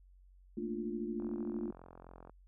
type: chord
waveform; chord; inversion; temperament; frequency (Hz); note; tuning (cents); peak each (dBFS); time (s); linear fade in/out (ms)
sine; Bb major seventh; third; equal; 220 / 233.1 / 293.7 / 349.2; A3 / Bb3 / D4 / F4; 0 / 0 / 0 / 0; -40 / -43 / -43 / -40; 0.57-1.71; 5
type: click train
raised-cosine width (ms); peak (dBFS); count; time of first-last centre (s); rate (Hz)
1; -38; 49; 1.2-2.296; 43.8
effects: added 46 Hz sine -58 dBFS peak until 2.47 s